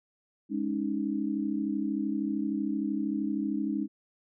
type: chord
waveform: sine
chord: Ab suspended fourth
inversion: none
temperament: equal with one note detuned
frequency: 207.7 / 278.1 / 311.1 Hz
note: Ab3 / Db4 / Eb4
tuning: 0 / +6 / 0 cents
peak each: -32 dBFS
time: 0.49-3.88 s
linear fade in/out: 50 ms
effects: none